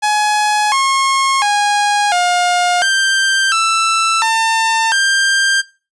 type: tone with pitch steps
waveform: sawtooth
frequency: 842 / 1082 / 823 / 711 / 1573 / 1328 / 899 / 1587 Hz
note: G#5 / C#6 / G#5 / F5 / G6 / E6 / A5 / G6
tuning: +24 / -42 / -16 / +31 / +6 / +12 / +37 / +21 cents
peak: -8 dBFS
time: 0.02-5.62 s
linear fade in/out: 20 ms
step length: 700 ms
effects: noise-tail reverb RT60 0.3 s tail -18 dB re dry + resampled to 22050 Hz